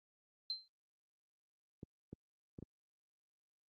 sine tone with exponential decay, 4114 Hz, C8, 30 cents flat, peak -33 dBFS, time 0.5-0.68 s, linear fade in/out 1 ms, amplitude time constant 39 ms
clicks, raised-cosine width 3 ms, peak -34 dBFS, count 4, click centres 1.831 / 2.13 / 2.588 / 2.626 s
effects high-pass 80 Hz 12 dB/octave + Opus 24 kbps

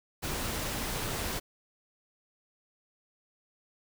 pink noise, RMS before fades -34 dBFS, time 0.22-1.4 s, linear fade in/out 20 ms, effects none

